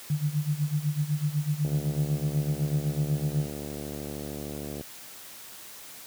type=tone with tremolo; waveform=sine; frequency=149.1 Hz; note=D3; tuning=27 cents sharp; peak=-21 dBFS; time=0.1-3.46 s; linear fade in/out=0 ms; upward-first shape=sine; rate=8 Hz; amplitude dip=85%
type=click train; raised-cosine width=2 ms; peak=-23 dBFS; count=232; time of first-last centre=1.65-4.81 s; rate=73.1 Hz
effects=white hiss -45 dBFS RMS until 6.06 s + high-pass 80 Hz 12 dB/octave